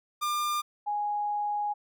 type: tone pair in turn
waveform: 45% pulse / sine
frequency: 1199 / 829 Hz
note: D6 / G#5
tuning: +36 / -3 cents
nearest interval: tritone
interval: 639 cents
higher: first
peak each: -27 dBFS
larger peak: neither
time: 0.21-0.62 / 0.86-1.74 s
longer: second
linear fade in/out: 20 ms
effects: none